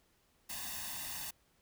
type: noise with comb filter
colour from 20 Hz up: white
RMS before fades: -42 dBFS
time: 0.49-1.31 s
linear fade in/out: 10 ms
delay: 1.1 ms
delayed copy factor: +0.85
effects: pink hiss -72 dBFS RMS until 1.61 s